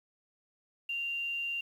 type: tone with quantisation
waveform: sine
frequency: 2778 Hz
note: F7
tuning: 10 cents flat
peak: -32 dBFS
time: 0.89-1.61 s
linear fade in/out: 5 ms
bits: 10
effects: none